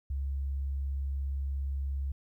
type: tone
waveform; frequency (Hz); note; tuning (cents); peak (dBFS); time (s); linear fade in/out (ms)
sine; 68.6; C#2; -17; -30; 0.1-2.12; 5
effects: 12-bit